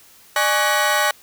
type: tone cluster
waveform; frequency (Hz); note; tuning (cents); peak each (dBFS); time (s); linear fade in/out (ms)
35% pulse; 600 / 832 / 1119 / 1492 / 1907; D5 / G#5 / C#6 / F#6 / A#6; +37 / +3 / +16 / +14 / +39; -21; 0.36-1.11; 2
effects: white hiss -49 dBFS RMS until 1.22 s